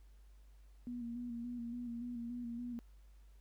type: tone with vibrato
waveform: sine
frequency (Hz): 238.7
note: A#3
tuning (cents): +41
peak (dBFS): -40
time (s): 0.87-2.79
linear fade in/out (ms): 0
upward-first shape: square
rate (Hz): 3.5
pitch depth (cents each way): 32
effects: added 50 Hz sine -57 dBFS peak until 3.4 s + pink hiss -75 dBFS RMS until 3.4 s